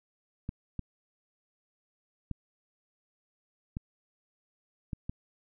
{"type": "clicks", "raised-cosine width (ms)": 5, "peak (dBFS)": -22, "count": 6, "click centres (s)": [0.491, 0.793, 2.313, 3.769, 4.932, 5.095], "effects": []}